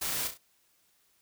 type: noise with echo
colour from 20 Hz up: white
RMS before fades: -33 dBFS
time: 0.01-0.28 s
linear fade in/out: 10 ms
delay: 33 ms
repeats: 3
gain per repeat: -7 dB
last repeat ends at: 0.379 s
effects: white hiss -69 dBFS RMS until 1.21 s